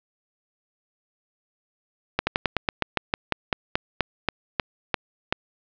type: slowing click train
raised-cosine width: 0.3 ms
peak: -4 dBFS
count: 17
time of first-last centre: 2.19-5.325 s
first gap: 80 ms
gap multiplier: 1.11
effects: low-pass 4000 Hz 12 dB/octave